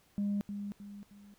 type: tone with echo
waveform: sine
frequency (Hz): 203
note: G#3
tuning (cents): -39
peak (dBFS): -28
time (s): 0.18-0.41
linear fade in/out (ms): 0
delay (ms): 310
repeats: 3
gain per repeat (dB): -8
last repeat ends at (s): 1.34
effects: tanh soft clip ceiling -27 dBFS + pink hiss -67 dBFS RMS until 1.38 s